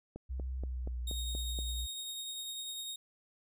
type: click train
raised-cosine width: 2 ms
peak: -30 dBFS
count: 7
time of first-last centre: 0.16-1.589 s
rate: 4.2 Hz
type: tone with pitch glide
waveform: sine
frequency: 64.4 to 60.44 Hz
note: C2 to B1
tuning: -27 to -37 cents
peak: -35 dBFS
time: 0.29-1.87 s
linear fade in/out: 20 ms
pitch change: -110 cents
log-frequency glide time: 0.55-1.03 s
type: tone with tremolo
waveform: sawtooth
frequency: 3729 Hz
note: A#7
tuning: in tune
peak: -35 dBFS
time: 1.07-2.96 s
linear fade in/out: 5 ms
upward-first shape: triangle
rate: 10 Hz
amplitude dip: 30%
effects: none